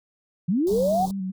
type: linear sweep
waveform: sine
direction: up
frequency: 157.3 to 784 Hz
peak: -19 dBFS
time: 0.48-1.06 s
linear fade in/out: 10 ms
type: band-stop noise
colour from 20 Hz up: pink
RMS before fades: -39 dBFS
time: 0.67-1.11 s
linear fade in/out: 0 ms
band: 1000 to 3700 Hz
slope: 48 dB/octave
type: tone with vibrato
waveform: sine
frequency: 191.4 Hz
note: G3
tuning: 41 cents flat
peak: -26 dBFS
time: 0.7-1.32 s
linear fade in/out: 20 ms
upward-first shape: square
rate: 5 Hz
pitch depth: 39 cents each way
effects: none